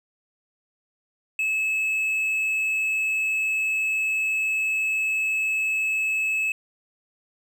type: tone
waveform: triangle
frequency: 2594 Hz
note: E7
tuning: 28 cents flat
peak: -20 dBFS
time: 1.39-6.52 s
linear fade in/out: 2 ms
effects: none